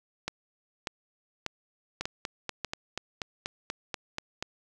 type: two click trains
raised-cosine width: 0.2 ms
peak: -14 / -15 dBFS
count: 5 / 11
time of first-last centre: 0.28-2.647 / 2.01-4.425 s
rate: 1.69 / 4.14 Hz
effects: none